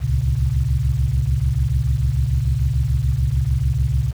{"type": "tone cluster", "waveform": "sine", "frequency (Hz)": [65, 71.8, 114.2, 135.2], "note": ["C2", "D2", "A#2", "C#3"], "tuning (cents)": [-11, -39, -35, -43], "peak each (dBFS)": -21, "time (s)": [0, 4.13], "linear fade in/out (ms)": 50, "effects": ["tanh soft clip ceiling -6 dBFS", "7-bit"]}